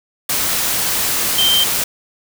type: tone in noise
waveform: sine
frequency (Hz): 3136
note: G7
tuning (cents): 0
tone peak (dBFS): -12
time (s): 1.38-1.64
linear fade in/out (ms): 5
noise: white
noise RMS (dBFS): -18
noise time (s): 0.29-1.84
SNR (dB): +3
effects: none